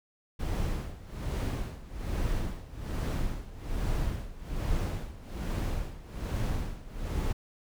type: noise with tremolo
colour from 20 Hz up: brown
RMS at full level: -29 dBFS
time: 0.39-7.33 s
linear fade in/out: 10 ms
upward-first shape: sine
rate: 1.2 Hz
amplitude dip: 85%
effects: none